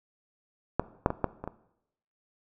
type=clicks; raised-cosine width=1 ms; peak=-9 / -7 / -15 / -10 / -22 / -20 dBFS; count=6; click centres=0.796 / 1.061 / 1.104 / 1.243 / 1.44 / 1.476 s; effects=noise-tail reverb RT60 0.8 s tail -17 dB re dry